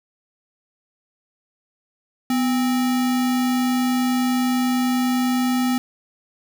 sine tone with sample-and-hold, 249.7 Hz, B3, 19 cents sharp, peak -17 dBFS, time 2.3-5.78 s, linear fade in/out 2 ms, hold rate 1050 Hz, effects none

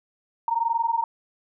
sine tone pair together, 914 / 935.4 Hz, A#5 / A#5, -34 / +6 cents, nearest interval unison, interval 40 cents, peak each -24 dBFS, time 0.48-1.04 s, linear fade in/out 2 ms, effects none

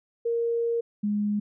sine tone pair in turn, 466.2 / 207.4 Hz, A#4 / G#3, 0 / -2 cents, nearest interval octave + major second, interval 1402 cents, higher first, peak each -23 dBFS, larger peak neither, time 0.25-0.81 / 1.03-1.4 s, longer first, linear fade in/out 10 ms, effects none

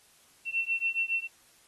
sine beating tone pair, 2701 / 2708.2 Hz, E7 / E7, +42 / +46 cents, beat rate 7.2 Hz, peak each -30 dBFS, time 0.45-1.28 s, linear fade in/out 50 ms, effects white hiss -61 dBFS RMS until 1.67 s + AAC 32 kbps

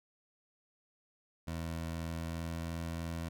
20% pulse tone with pitch glide, 82.41 to 83.22 Hz, E2 to E2, 0 to +17 cents, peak -32 dBFS, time 1.47-3.29 s, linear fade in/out 10 ms, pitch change +17 cents, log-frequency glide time 2.02-2.72 s, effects none

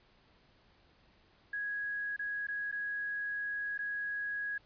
sine tone with dropouts, 1661 Hz, G#6, in tune, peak -34 dBFS, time 1.53-4.58 s, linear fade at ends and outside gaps 5 ms, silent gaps 2.164-2.192 / 2.47-2.484 / 2.715-2.724 / 3.778-3.789 s, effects pink hiss -66 dBFS RMS until 4.65 s + resampled to 11025 Hz

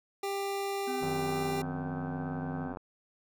25% pulse tone, 396.2 Hz, G4, 18 cents sharp, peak -28 dBFS, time 0.23-1.62 s, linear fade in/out 5 ms
harmonic tone, 256.3 Hz, C4, 36 cents flat, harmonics 1 / 3 / 5 / 6, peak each -37 / -45 / -58 / -50 dBFS, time 0.87-2.73 s, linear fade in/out 10 ms
triangle tone with pitch glide, 155.56 to 156.82 Hz, D#3 to D#3, 0 to +14 cents, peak -35 dBFS, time 1-2.69 s, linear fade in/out 50 ms, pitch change +14 cents, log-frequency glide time 1.71-2.47 s
click train, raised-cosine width 1 ms, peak -27 dBFS, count 160, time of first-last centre 1.03-2.772 s, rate 91.3 Hz
effects none

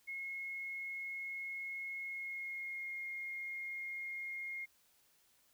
sine tone with pitch glide, 2167 to 2138 Hz, C#7 to C7, -40 to +37 cents, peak -40 dBFS, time 0.07-4.66 s, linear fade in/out 20 ms, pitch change -23 cents, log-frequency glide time 1.99-2.97 s, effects white hiss -71 dBFS RMS until 5.53 s

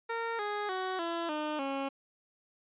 15% pulse tone with pitch steps, 460 / 414.6 / 373.6 / 336.7 / 303.5 / 273.5 Hz, A#4 / G#4 / F#4 / E4 / D#4 / C#4, -23 / -3 / +17 / +37 / -43 / -23 cents, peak -26 dBFS, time 0.09-1.89 s, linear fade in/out 10 ms, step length 300 ms, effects resampled to 8000 Hz

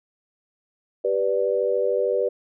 sine chord, G major, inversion none, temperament equal, 392 / 493.9 / 587.3 Hz, G4 / B4 / D5, 0 / 0 / 0 cents, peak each -25 / -22 / -25 dBFS, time 1.04-2.29 s, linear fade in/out 10 ms, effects none

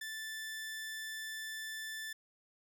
sawtooth tone, 1760 Hz, A6, in tune, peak -37 dBFS, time 0.01-2.13 s, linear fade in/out 5 ms, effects none

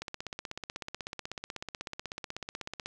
click train, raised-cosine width 0.2 ms, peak -20 dBFS, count 47, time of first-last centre 0.02-2.86 s, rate 16.2 Hz, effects none

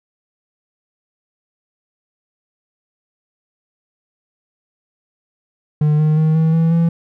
triangle tone with pitch steps, 150.7 / 153.87 / 157.1 / 160.4 / 163.77 / 167.21 Hz, D3 / D#3 / D#3 / E3 / E3 / E3, +45 / -19 / +17 / -47 / -11 / +25 cents, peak -9 dBFS, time 5.81-6.89 s, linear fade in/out 5 ms, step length 180 ms, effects none

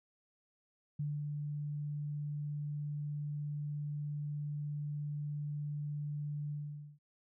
sine tone with ADSR envelope, 147.2 Hz, D3, 4 cents sharp, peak -33 dBFS, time 0.99-6.99 s, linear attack 8 ms, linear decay 220 ms, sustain -3 dB, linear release 480 ms, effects none

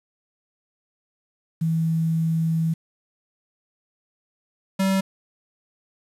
sine / square tone pair in turn, 162.6 / 192.35 Hz, E3 / G3, -23 / -33 cents, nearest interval minor third, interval 290 cents, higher second, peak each -19 dBFS, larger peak neither, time 1.61-2.74 / 4.79-5.01 s, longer first, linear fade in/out 10 ms, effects resampled to 32000 Hz + 8-bit

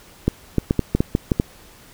clicks, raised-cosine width 3 ms, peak -3 dBFS, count 9, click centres 0.28 / 0.583 / 0.709 / 0.793 / 0.95 / 1.005 / 1.151 / 1.318 / 1.399 s, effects pink hiss -47 dBFS RMS until 1.93 s

